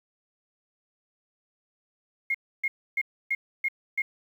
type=tone bursts; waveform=sine; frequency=2144 Hz; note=C7; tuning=42 cents sharp; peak=-23 dBFS; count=6; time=2.3-4.02 s; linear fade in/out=5 ms; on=45 ms; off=290 ms; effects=9-bit